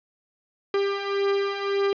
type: beating tone pair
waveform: 45% pulse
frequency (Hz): 396.4 / 398.2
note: G4 / G4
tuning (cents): +19 / +27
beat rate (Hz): 1.8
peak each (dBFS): -28 / -24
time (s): 0.74-1.93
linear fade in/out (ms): 2
effects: resampled to 11025 Hz + 10-bit